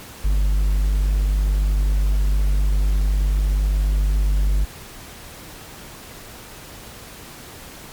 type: tone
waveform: triangle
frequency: 49.78 Hz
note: G1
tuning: 27 cents sharp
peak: -13 dBFS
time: 0.24-4.65 s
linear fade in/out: 10 ms
effects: pink hiss -39 dBFS RMS until 7.92 s + MP3 96 kbps